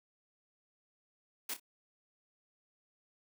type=noise with echo; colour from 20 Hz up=white; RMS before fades=-38 dBFS; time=1.49-1.54 s; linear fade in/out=5 ms; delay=29 ms; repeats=2; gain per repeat=-11 dB; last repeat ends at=1.598 s; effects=high-pass 200 Hz 12 dB/octave